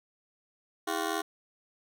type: ring-modulated tone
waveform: 15% pulse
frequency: 365 Hz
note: F#4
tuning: 24 cents flat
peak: -20 dBFS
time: 0.87-1.22 s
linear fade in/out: 10 ms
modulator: 41.1 Hz
effects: none